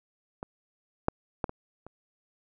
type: clicks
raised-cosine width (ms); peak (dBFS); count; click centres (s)
1; -22 / -9 / -13 / -23 / -30; 5; 0.429 / 1.084 / 1.442 / 1.494 / 1.866
effects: none